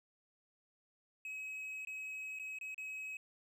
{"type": "tone with dropouts", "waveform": "triangle", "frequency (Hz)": 2552, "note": "D#7", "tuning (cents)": 43, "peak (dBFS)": -40, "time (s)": [1.25, 3.17], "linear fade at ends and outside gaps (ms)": 2, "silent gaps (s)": [[1.85, 1.871], [2.389, 2.396], [2.587, 2.611], [2.745, 2.779]], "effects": []}